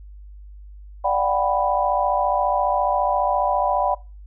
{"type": "chord", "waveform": "sine", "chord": "G major seventh", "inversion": "second", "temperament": "equal with one note detuned", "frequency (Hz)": [587.3, 729.4, 784, 987.8], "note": ["D5", "F#5", "G5", "B5"], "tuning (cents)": [0, -25, 0, 0], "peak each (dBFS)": -23, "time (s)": [1.04, 3.95], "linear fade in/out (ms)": 10, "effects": ["noise-tail reverb RT60 0.3 s tail -21 dB re dry", "added 50 Hz sine -38 dBFS peak until 4.26 s"]}